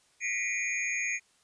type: tone cluster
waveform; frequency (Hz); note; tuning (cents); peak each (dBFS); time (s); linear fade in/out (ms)
sine; 1925 / 2044 / 2219 / 2420 / 6580; B6 / C7 / C#7 / D#7 / G#8; -45 / -41 / +1 / -49 / -17; -39 / -36 / -38 / -32 / -36; 0.2-1.2; 50
effects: white hiss -66 dBFS RMS until 1.43 s + resampled to 22050 Hz